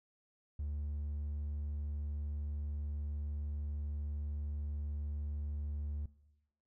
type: tone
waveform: triangle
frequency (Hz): 73.42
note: D2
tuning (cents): 0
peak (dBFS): -33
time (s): 0.59-6.06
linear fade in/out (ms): 5
effects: noise-tail reverb RT60 1.0 s tail -22 dB re dry + tanh soft clip ceiling -30 dBFS